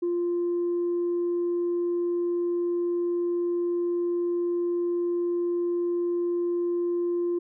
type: tone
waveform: sine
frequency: 348.1 Hz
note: F4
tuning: 6 cents flat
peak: -22 dBFS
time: 0.02-7.39 s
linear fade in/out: 10 ms
effects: tanh soft clip ceiling -21 dBFS